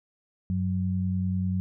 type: tone pair together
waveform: sine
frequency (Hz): 94.83 / 185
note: F#2 / F#3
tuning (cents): +43 / 0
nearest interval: octave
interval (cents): 1157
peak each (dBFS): -27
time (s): 0.5-1.6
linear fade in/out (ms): 0
effects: none